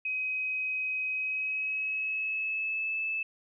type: tone with pitch glide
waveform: sine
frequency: 2527 to 2619 Hz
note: D#7 to E7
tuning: +26 to -12 cents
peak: -29 dBFS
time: 0.05-3.23 s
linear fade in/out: 5 ms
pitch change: +62 cents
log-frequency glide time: 1.09-2.98 s
effects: none